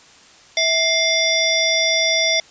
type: harmonic tone with a mistuned harmonic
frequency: 702 Hz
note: F5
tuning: 9 cents sharp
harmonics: 1 / 3 / 5 / 7 / 8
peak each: -22 / -20 / -20 / -25 / -22 dBFS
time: 0.57-2.4 s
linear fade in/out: 2 ms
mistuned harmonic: 1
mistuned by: -130 cents
effects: white hiss -47 dBFS RMS until 2.5 s + resampled to 16000 Hz